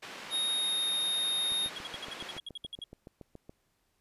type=band-pass noise; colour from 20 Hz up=white; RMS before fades=-45 dBFS; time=0.02-2.39 s; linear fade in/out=10 ms; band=200 to 3000 Hz; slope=12 dB/octave
type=tone with pitch glide; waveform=square; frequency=3729 to 3705 Hz; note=A#7 to A#7; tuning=0 to -11 cents; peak=-29 dBFS; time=0.3-1.7 s; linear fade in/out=50 ms; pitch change=-11 cents; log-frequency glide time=0.57-0.78 s
type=click train; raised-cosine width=2 ms; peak=-33 dBFS; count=15; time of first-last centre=1.52-3.495 s; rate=7.09 Hz
type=tone bursts; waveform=triangle; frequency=3306 Hz; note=G#7; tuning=9 cents flat; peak=-36 dBFS; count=13; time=1.76-2.84 s; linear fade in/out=2 ms; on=24 ms; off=64 ms
effects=pink hiss -75 dBFS RMS until 4 s + resampled to 32000 Hz